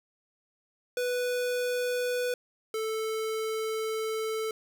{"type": "tone pair in turn", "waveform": "square", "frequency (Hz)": [493.9, 440], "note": ["B4", "A4"], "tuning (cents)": [0, 0], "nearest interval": "major second", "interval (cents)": 200, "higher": "first", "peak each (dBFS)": [-28, -30], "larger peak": "first", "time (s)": [[0.97, 2.34], [2.74, 4.51]], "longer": "second", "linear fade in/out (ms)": 2, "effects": []}